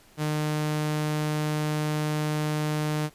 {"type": "tone", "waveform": "sawtooth", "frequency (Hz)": 152, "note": "D#3", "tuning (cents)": -40, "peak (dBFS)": -21, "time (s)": [0.17, 3.1], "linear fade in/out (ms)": 50, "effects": ["pink hiss -56 dBFS RMS until 3.14 s", "resampled to 32000 Hz"]}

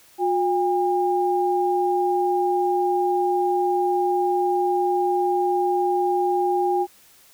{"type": "tone pair together", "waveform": "sine", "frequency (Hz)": [358.9, 807], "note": ["F4", "G#5"], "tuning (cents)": [47, -50], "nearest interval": "octave + major second", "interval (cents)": 1403, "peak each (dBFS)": -21, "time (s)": [0.18, 6.87], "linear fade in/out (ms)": 50, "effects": ["white hiss -53 dBFS RMS until 7.33 s"]}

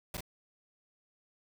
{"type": "noise with echo", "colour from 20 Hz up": "pink", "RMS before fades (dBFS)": -38, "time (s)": [0.14, 0.17], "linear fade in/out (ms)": 2, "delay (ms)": 37, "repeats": 1, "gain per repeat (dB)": -2, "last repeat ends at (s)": 0.207, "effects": []}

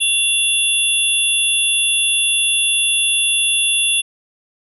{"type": "tone cluster", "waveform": "sine", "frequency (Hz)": [2757, 3449, 10600], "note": ["F7", "A7", "E9"], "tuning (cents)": [-23, -35, 9], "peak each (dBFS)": -18, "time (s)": [0, 4.02], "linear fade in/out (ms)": 20, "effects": []}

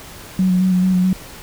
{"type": "tone with vibrato", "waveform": "sine", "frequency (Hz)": 184.4, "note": "F#3", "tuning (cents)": -6, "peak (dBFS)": -12, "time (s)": [0.39, 1.13], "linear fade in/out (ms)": 2, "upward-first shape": "square", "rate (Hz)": 4.6, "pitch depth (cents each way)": 21, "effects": ["pink hiss -37 dBFS RMS until 1.42 s"]}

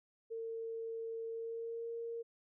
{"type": "tone with pitch glide", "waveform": "sine", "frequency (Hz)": [454, 463.3], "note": ["A#4", "A#4"], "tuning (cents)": [-46, -11], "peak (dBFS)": -39, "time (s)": [0.3, 2.23], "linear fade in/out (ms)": 20, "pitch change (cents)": 35, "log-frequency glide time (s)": [1.27, 1.91], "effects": []}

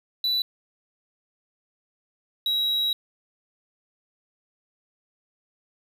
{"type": "tone pair in turn", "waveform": "triangle", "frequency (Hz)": [3966, 3860], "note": ["B7", "B7"], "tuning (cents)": [7, -40], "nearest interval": "unison", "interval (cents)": 47, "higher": "first", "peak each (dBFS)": -20, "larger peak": "neither", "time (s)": [[0.24, 0.42], [2.46, 2.93]], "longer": "second", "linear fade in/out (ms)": 2, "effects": ["9-bit"]}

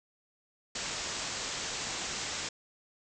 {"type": "low-pass noise", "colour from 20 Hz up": "white", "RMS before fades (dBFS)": -37, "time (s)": [0.75, 2.49], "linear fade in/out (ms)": 5, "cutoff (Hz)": 7800, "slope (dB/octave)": 96, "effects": []}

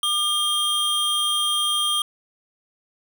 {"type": "tone pair together", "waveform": "square", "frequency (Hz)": [1202, 3209], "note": ["D6", "G7"], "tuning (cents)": [40, 40], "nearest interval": "octave + perfect fourth", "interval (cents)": 1700, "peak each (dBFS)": [-28, -21], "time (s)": [0.03, 2.02], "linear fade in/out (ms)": 2, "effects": []}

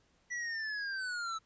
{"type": "linear sweep", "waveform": "square", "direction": "down", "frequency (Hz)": [1965, 1300], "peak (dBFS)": -36, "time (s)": [0.3, 1.39], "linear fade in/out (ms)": 20, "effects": ["pink hiss -71 dBFS RMS until 1.45 s", "resampled to 16000 Hz"]}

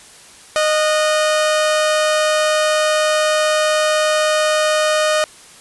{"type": "tone pair together", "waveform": "sawtooth", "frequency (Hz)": [616, 1465.1], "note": ["D#5", "F#6"], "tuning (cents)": [-17, -17], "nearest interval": "octave + minor third", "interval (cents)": 1500, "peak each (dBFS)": [-10, -21], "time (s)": [0.56, 5.24], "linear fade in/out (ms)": 0, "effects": ["white hiss -42 dBFS RMS until 5.6 s", "resampled to 24000 Hz"]}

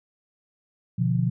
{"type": "chord", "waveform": "sine", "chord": "B diminished", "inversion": "none", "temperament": "equal", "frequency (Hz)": [123.47, 146.83, 174.61], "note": ["B2", "D3", "F3"], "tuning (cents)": [0, 0, 0], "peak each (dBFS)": [-23, -28, -24], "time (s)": [0.98, 1.3], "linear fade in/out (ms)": 10, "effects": []}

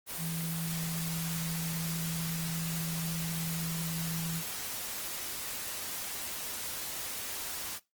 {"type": "tone in noise", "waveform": "sine", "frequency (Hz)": 164.81, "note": "E3", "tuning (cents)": 0, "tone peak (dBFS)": -34, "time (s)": [0.17, 4.43], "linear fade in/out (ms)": 50, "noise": "white", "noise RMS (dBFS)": -38, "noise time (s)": [0.06, 7.8], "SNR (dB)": 1, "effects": ["noise-tail reverb RT60 0.2 s tail -19 dB re dry", "Opus 24 kbps"]}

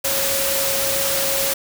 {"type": "tone in noise", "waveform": "sine", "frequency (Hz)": 548, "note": "C#5", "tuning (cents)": -20, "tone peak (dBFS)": -25, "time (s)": [0.04, 1.54], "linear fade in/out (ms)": 10, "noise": "white", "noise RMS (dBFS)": -21, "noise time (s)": [0.04, 1.54], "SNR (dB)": -7, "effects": []}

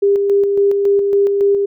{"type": "tone with tremolo", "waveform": "sine", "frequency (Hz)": 400.6, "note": "G4", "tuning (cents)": 38, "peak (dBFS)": -9, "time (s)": [0.02, 1.66], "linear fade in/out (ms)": 10, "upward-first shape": "square", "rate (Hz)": 3.6, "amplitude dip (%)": 35, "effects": []}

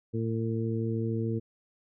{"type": "harmonic tone", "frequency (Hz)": 113.1, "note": "A2", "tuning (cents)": 48, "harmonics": [1, 2, 3, 4], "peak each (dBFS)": [-30, -33, -35, -36], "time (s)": [0.13, 1.4], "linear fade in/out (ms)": 20, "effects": []}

